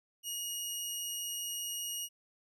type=tone; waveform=15% pulse; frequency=2879 Hz; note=F#7; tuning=48 cents flat; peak=-29 dBFS; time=0.23-2.09 s; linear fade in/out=50 ms; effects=none